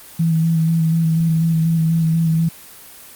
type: tone with vibrato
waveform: sine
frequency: 163 Hz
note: E3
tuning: 19 cents flat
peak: -13 dBFS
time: 0.19-2.49 s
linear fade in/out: 10 ms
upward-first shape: square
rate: 4.1 Hz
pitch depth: 20 cents each way
effects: white hiss -40 dBFS RMS until 3.15 s + Opus 24 kbps